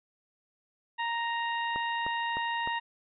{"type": "harmonic tone", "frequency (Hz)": 932.3, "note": "A#5", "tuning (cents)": 0, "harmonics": [1, 2, 3, 4], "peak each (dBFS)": [-31, -34, -39, -44], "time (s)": [0.98, 2.8], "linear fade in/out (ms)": 20}
{"type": "click train", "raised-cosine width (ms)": 1, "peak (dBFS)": -24, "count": 4, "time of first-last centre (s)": [1.76, 2.675], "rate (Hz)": 3.28}
{"effects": []}